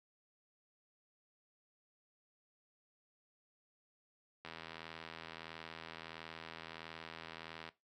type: click train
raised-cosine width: 0.3 ms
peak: -30 dBFS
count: 265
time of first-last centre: 4.45-7.689 s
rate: 81.5 Hz
effects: noise-tail reverb RT60 0.2 s tail -17 dB re dry + high-pass 100 Hz 12 dB/octave